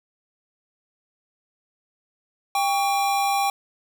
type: tone pair together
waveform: square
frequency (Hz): 796.2 / 1126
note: G5 / C#6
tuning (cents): +27 / +27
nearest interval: tritone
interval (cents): 600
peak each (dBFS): -21 / -29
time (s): 2.55-3.5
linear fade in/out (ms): 2
effects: none